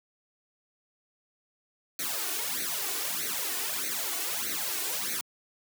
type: noise with flanger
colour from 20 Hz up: white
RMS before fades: -32 dBFS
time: 1.99-5.21 s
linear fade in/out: 2 ms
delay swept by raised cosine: 0.48 to 2.78 ms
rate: 1.6 Hz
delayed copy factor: +0.9
effects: high-pass 200 Hz 12 dB/octave